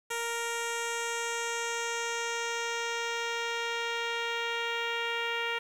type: tone with low-pass filter sweep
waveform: 10% pulse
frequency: 466.2 Hz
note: A#4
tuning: in tune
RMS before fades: -33 dBFS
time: 0.1-5.59 s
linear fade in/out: 10 ms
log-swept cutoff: 10000 to 3000 Hz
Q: 1.8
effects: 9-bit